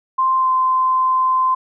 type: tone with pitch glide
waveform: sine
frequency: 1046.5 to 1035.1 Hz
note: C6 to C6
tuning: 0 to -19 cents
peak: -13 dBFS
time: 0.18-1.55 s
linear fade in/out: 10 ms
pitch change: -19 cents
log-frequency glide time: 0.37-0.49 s
effects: none